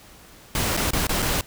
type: noise with dropouts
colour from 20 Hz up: pink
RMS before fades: -23 dBFS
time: 0.55-1.41 s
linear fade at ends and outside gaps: 1 ms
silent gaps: 0.767-0.773 / 0.907-0.933 / 1.069-1.093 / 1.221-1.225 s
effects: pink hiss -48 dBFS RMS until 1.46 s